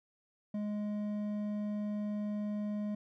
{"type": "tone with hard clipping", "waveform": "triangle", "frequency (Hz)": 208.4, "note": "G#3", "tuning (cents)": 6, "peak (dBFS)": -35, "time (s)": [0.54, 2.95], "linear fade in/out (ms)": 5, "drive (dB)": 10, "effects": []}